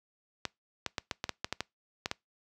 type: clicks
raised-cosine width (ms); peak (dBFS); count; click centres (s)
0.2; -14; 11; 0.453 / 0.863 / 0.982 / 1.112 / 1.241 / 1.293 / 1.445 / 1.526 / 1.606 / 2.059 / 2.114
effects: noise-tail reverb RT60 0.2 s tail -25 dB re dry + high-pass 60 Hz 12 dB/octave